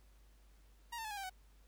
sawtooth tone with pitch steps, 943 / 900.4 / 859.8 / 820.9 / 783.9 / 748.5 Hz, A#5 / A5 / A5 / G#5 / G5 / F#5, +20 / +40 / -40 / -20 / 0 / +20 cents, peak -38 dBFS, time 0.92-1.298 s, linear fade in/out 10 ms, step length 63 ms, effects added 50 Hz sine -61 dBFS peak until 1.67 s + pink hiss -72 dBFS RMS until 1.67 s

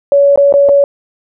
sine tone with dropouts, 564 Hz, C#5, 30 cents sharp, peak -4 dBFS, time 0.12-0.84 s, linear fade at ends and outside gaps 1 ms, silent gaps 0.359-0.375 / 0.525-0.539 / 0.688-0.692 s, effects none

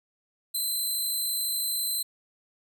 10% pulse tone, 4063 Hz, B7, 48 cents sharp, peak -20 dBFS, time 0.54-2.03 s, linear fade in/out 10 ms, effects none

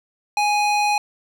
square tone with band-pass filter, 830.6 Hz, G#5, in tune, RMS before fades -19 dBFS, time 0.37-0.98 s, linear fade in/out 2 ms, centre 2300 Hz, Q 0.53, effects none

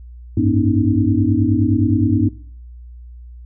sine tone cluster, 96 / 105.6 / 243.5 / 284.4 / 313.9 Hz, G2 / G#2 / B3 / C#4 / D#4, -36 / +29 / -24 / +45 / +15 cents, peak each -19 dBFS, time 0.37-2.29 s, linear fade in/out 5 ms, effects noise-tail reverb RT60 0.5 s tail -19 dB re dry + added 60 Hz sine -34 dBFS peak until 3.45 s

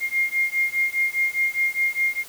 sine beating tone pair, 2123 / 2127.9 Hz, C7 / C7, +25 / +29 cents, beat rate 4.9 Hz, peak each -23 dBFS, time 0-2.24 s, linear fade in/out 50 ms, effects white hiss -43 dBFS RMS until 2.28 s

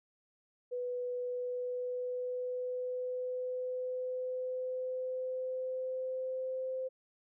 sine tone with pitch glide, 493.9 to 519.1 Hz, B4 to C5, 0 to -14 cents, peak -34 dBFS, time 0.71-6.89 s, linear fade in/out 20 ms, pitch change +86 cents, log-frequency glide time 1.15-6.68 s, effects none

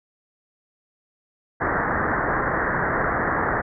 white low-pass noise, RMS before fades -23 dBFS, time 1.6-3.62 s, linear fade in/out 20 ms, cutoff 1900 Hz, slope 96 dB/octave, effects none

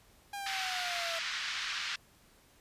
sawtooth exponential sweep, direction down, 811 to 659.3 Hz, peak -34 dBFS, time 0.33-1.19 s, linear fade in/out 5 ms
pink band-pass noise, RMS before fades -37 dBFS, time 0.46-1.96 s, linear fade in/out 5 ms, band 1400 to 5200 Hz, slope 24 dB/octave
effects pink hiss -63 dBFS RMS until 2.6 s + resampled to 32000 Hz

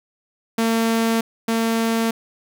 sawtooth tone pair in turn, 227 / 227 Hz, A#3 / A#3, -46 / -46 cents, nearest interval unison, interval 0 cents, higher neither, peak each -13 / -14 dBFS, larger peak first, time 0.58-1.21 / 1.48-2.11 s, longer neither, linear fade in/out 5 ms, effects none

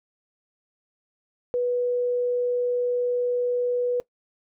sine tone, 490.2 Hz, B4, 13 cents flat, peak -21 dBFS, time 1.54-4 s, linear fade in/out 0 ms, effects noise-tail reverb RT60 0.1 s tail -20 dB re dry

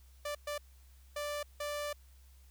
sawtooth tone bursts at uneven times, 587.3 Hz, D5, in tune, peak -32 dBFS, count 4, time 0.25-0.35 / 0.47-0.58 / 1.16-1.43 / 1.6-1.93 s, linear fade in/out 5 ms, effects added 65 Hz sine -56 dBFS peak until 2.5 s + white hiss -68 dBFS RMS until 2.5 s

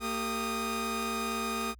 sawtooth tone cluster, 228.5 / 392.2 / 1238 Hz, A#3 / G4 / D#6, -34 / +1 / -9 cents, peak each -31 / -35 / -30 dBFS, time 0-1.75 s, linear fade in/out 50 ms, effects added 60 Hz sine -50 dBFS peak until 1.79 s

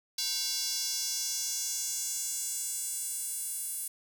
square tone with high-pass filter sweep, 311.1 Hz, D#4, in tune, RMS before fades -34 dBFS, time 0.18-3.88 s, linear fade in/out 5 ms, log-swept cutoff 4600 to 10000 Hz, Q 2.7, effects none

